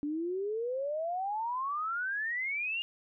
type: exponential sweep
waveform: sine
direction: up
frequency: 286.4 to 2856 Hz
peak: -31 dBFS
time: 0.03-2.82 s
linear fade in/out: 0 ms
effects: none